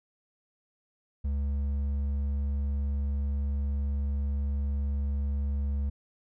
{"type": "tone with hard clipping", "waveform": "triangle", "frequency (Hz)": 70.5, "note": "C#2", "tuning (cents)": 30, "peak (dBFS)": -28, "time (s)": [1.24, 5.9], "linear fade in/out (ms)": 10, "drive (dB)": 8, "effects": []}